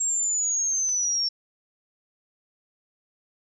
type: linear sweep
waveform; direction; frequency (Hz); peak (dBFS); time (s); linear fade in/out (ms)
sine; down; 7550 to 5430; -22; 0-1.29; 10
type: click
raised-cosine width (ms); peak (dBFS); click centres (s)
0.2; -28; 0.891
effects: none